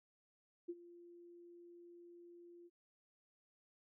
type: tone with ADSR envelope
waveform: sine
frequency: 346.3 Hz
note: F4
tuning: 15 cents flat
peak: -39 dBFS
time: 0.68-2.7 s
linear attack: 16 ms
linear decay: 43 ms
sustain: -17 dB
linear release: 38 ms
effects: none